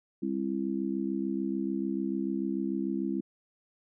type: harmonic tone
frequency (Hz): 66.8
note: C2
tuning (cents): +36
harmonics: 3 / 4 / 5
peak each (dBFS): -33 / -33 / -33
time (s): 0.22-3.21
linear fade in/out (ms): 10
effects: none